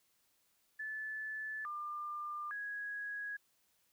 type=tone with pitch steps; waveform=sine; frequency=1739 / 1197 / 1662 Hz; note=A6 / D6 / G#6; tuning=-21 / +33 / +1 cents; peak=-39 dBFS; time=0.79-3.37 s; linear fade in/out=10 ms; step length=860 ms; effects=white hiss -75 dBFS RMS until 3.92 s